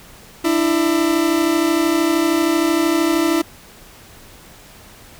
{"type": "tone pair together", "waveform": "40% pulse", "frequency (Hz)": [299, 332], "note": ["D4", "E4"], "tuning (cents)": [31, 12], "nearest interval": "major second", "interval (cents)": 181, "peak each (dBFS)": [-19, -15], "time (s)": [0.44, 3.42], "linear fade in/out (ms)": 10, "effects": ["pink hiss -43 dBFS RMS until 5.19 s"]}